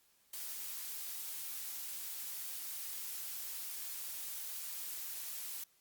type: noise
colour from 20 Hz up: blue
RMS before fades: -43 dBFS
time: 0.33-5.64 s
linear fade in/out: 5 ms
effects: white hiss -71 dBFS RMS until 5.8 s + Opus 48 kbps